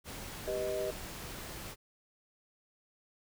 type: noise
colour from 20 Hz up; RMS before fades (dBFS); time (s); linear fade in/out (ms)
pink; -44; 0.04-1.76; 50
type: chord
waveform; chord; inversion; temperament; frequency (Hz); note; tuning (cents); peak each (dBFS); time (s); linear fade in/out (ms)
sine; G augmented; none; equal; 392 / 493.9 / 622.3; G4 / B4 / D#5; 0 / 0 / 0; -37 / -39 / -35; 0.47-0.91; 10
effects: none